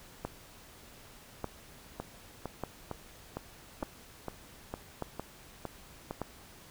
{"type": "two click trains", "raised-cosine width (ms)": 1, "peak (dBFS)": [-20, -22], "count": [6, 10], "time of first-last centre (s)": [[0.25, 6.217], [2, 6.11]], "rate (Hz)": [0.838, 2.19], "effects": ["pink hiss -54 dBFS RMS until 6.7 s"]}